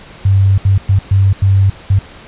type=tone bursts at uneven times; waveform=sine; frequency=97.4 Hz; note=G2; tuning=11 cents flat; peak=-6 dBFS; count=6; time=0.25-0.58 / 0.65-0.78 / 0.89-0.99 / 1.11-1.33 / 1.42-1.7 / 1.9-1.99 s; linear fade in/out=5 ms; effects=pink hiss -36 dBFS RMS until 2.27 s + resampled to 8000 Hz